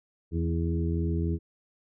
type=harmonic tone with a mistuned harmonic; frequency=83.4 Hz; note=E2; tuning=21 cents sharp; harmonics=1 / 2 / 3 / 4 / 5; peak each=-27 / -31 / -37 / -34 / -38 dBFS; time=0.31-1.39 s; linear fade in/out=50 ms; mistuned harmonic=4; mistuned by=-17 cents; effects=none